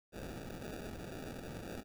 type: noise with sample-and-hold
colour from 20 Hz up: white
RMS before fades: -45 dBFS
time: 0.12-1.84 s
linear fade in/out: 50 ms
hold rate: 1050 Hz
effects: none